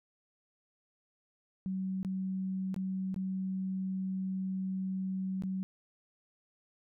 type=tone with dropouts; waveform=sine; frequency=189.1 Hz; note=F#3; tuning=38 cents sharp; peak=-32 dBFS; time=1.66-5.63 s; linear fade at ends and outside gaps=0 ms; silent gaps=2.03-2.048 / 2.743-2.763 / 3.143-3.162 / 5.422-5.436 s; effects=none